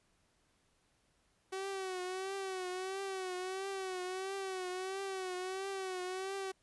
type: tone with vibrato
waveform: sawtooth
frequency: 377.3 Hz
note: F#4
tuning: 34 cents sharp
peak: -34 dBFS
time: 1.52-6.52 s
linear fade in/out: 10 ms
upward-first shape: triangle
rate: 1.5 Hz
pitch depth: 76 cents each way
effects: pink hiss -74 dBFS RMS until 6.62 s + resampled to 24000 Hz